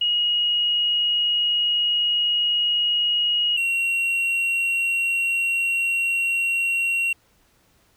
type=tone pair in turn; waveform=sine / triangle; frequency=2888 / 2742 Hz; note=F#7 / F7; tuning=-43 / -32 cents; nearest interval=minor second; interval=89 cents; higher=first; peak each=-18 dBFS; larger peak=neither; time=0.01-3.57 / 3.57-7.13 s; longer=neither; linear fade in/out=5 ms; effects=pink hiss -61 dBFS RMS until 7.96 s